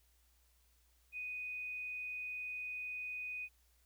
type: tone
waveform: sine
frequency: 2489 Hz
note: D#7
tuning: in tune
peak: -40 dBFS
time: 1.12-3.49 s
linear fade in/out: 50 ms
effects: added 60 Hz sine -70 dBFS peak until 3.85 s + white hiss -74 dBFS RMS until 3.85 s